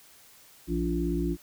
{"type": "harmonic tone with a mistuned harmonic", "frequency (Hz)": 57.6, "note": "A#1", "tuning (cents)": -20, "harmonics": [1, 3, 5, 6], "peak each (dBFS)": [-31, -31, -31, -31], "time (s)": [0.67, 1.37], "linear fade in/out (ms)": 50, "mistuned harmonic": 1, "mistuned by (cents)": 45, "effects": ["white hiss -55 dBFS RMS until 1.42 s"]}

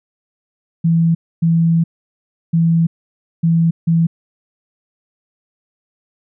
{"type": "tone bursts at uneven times", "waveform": "sine", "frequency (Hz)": 165.8, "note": "E3", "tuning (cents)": 10, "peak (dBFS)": -10, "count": 5, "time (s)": [[0.84, 1.15], [1.42, 1.84], [2.53, 2.87], [3.43, 3.71], [3.87, 4.07]], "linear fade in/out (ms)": 10, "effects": []}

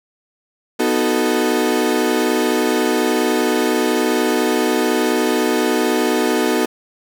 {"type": "chord", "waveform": "35% pulse", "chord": "B dominant seventh", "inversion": "none", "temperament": "equal", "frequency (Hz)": [246.9, 311.1, 370, 440], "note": ["B3", "D#4", "F#4", "A4"], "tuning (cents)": [0, 0, 0, 0], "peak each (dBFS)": -19, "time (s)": [0.79, 6.66], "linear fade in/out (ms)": 10, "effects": []}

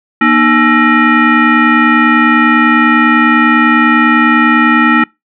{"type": "tone with frequency modulation", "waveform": "sine", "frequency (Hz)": 784, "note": "G5", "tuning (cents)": 0, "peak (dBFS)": -5, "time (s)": [0.21, 5.04], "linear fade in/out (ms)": 5, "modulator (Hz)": 546, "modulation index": 2.5, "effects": ["noise-tail reverb RT60 0.2 s tail -25 dB re dry"]}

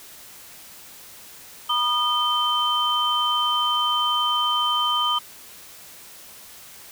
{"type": "tone cluster", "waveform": "sine", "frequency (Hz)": [967, 1226, 3096], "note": ["B5", "D#6", "G7"], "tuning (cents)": [-37, -26, -22], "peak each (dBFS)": [-27, -23, -22], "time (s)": [1.69, 5.19], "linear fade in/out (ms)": 10, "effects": ["white hiss -44 dBFS RMS until 6.91 s"]}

